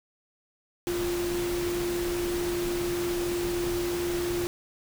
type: tone in noise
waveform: sine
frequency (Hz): 349.2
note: F4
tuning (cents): 0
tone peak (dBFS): -27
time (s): 0.87-4.47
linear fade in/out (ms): 0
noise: pink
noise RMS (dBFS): -35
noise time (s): 0.87-4.47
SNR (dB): +5
effects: none